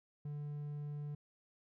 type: tone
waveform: triangle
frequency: 146.83 Hz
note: D3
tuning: in tune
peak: -38 dBFS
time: 0.25-1.15 s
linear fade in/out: 5 ms
effects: none